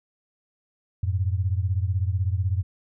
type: beating tone pair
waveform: sine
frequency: 89.4 / 105.4 Hz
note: F2 / G#2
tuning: +41 / +26 cents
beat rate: 16 Hz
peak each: -23 / -26 dBFS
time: 1.03-2.63 s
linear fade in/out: 5 ms
effects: none